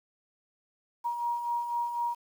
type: beating tone pair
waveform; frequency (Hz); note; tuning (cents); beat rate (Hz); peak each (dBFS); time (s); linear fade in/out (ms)
sine; 946 / 950; A#5 / A#5; +25 / +33; 4; -38 / -29; 1.04-2.15; 20
effects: 9-bit